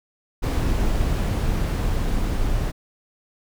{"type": "noise with level ramp", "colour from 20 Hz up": "brown", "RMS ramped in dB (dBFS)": [-20, -23], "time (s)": [0.42, 2.72], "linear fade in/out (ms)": 20, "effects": []}